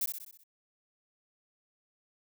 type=noise with echo; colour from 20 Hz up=violet; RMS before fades=-31 dBFS; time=0.01-0.06 s; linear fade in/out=5 ms; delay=63 ms; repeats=6; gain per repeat=-5 dB; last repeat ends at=0.438 s; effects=none